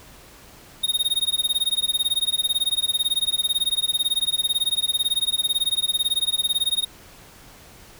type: tone with tremolo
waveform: square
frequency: 3715 Hz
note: A#7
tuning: 7 cents flat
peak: -17 dBFS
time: 0.83-6.85 s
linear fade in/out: 10 ms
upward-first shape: sine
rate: 18 Hz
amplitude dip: 100%
effects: pink hiss -47 dBFS RMS until 7.99 s